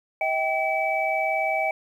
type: tone cluster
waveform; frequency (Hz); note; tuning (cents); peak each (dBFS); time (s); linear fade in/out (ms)
sine; 640 / 778 / 2293; D#5 / G5 / D7; +49 / -13 / -42; -26; 0.21-1.71; 2
effects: 9-bit